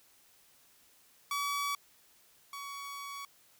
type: tone pair in turn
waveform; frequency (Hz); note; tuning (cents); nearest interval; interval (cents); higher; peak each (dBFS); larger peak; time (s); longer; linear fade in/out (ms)
sawtooth; 1140 / 1125.6; C#6 / C#6; +48 / +26; unison; 22; first; -28 / -37; first; 1.31-1.75 / 2.53-3.25; second; 2
effects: white hiss -64 dBFS RMS until 3.59 s